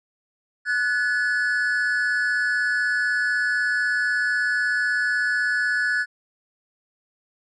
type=tone pair together; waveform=triangle; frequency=1478 / 1714.1 Hz; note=F#6 / A6; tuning=-2 / -46 cents; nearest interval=minor third; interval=256 cents; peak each=-21 dBFS; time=0.65-6.06 s; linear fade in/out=50 ms; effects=resampled to 24000 Hz